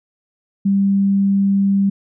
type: tone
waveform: sine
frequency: 197.3 Hz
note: G3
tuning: 11 cents sharp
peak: -12 dBFS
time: 0.65-1.9 s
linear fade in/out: 10 ms
effects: none